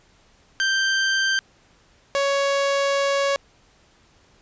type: tone pair in turn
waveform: sawtooth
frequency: 1568 / 556.9 Hz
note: G6 / C#5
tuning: 0 / +8 cents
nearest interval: octave + tritone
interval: 1792 cents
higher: first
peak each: -15 dBFS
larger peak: neither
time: 0.6-1.39 / 2.15-3.36 s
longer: second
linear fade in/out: 0 ms
effects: pink hiss -57 dBFS RMS until 4.41 s + resampled to 16000 Hz